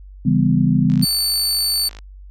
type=chord; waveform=sine; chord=C# half-diminished seventh; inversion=none; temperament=just; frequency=138.59 / 166.31 / 199.57 / 249.5 Hz; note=C#3 / E3 / G3 / B3; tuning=0 / +16 / +31 / +18 cents; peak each=-18 dBFS; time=0.25-1.05 s; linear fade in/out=10 ms
type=click train; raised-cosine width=0.2 ms; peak=-21 dBFS; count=58; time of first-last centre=0.9-1.988 s; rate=52.4 Hz
type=tone; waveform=sawtooth; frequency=4500 Hz; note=C#8; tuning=25 cents sharp; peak=-14 dBFS; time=1.02-1.89 s; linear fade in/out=10 ms
effects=added 48 Hz sine -36 dBFS peak until 2.3 s